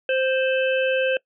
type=harmonic tone with a mistuned harmonic; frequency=523.3 Hz; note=C5; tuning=in tune; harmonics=1 / 3 / 5 / 6; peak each=-20 / -27 / -27 / -33 dBFS; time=0.09-1.17 s; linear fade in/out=2 ms; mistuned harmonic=6; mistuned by=-45 cents; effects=noise-tail reverb RT60 0.1 s tail -23 dB re dry